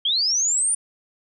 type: linear sweep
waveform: sine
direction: up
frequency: 3136 to 9360 Hz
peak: -18 dBFS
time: 0.05-0.75 s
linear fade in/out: 5 ms
effects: none